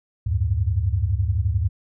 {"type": "tone cluster", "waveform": "sine", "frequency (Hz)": [73.5, 92.7, 104.2], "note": ["D2", "F#2", "G#2"], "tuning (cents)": [2, 4, 6], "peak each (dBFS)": -23, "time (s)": [0.26, 1.69], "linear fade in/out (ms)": 10, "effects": []}